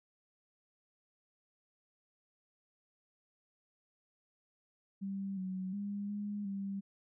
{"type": "tone with pitch steps", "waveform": "sine", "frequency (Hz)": [195.7, 187, 202.4, 205.7, 197], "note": ["G3", "F#3", "G#3", "G#3", "G3"], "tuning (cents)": [-3, 19, -44, -16, 9], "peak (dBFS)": -36, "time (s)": [5.01, 6.81], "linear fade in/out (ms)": 20, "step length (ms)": 360, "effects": []}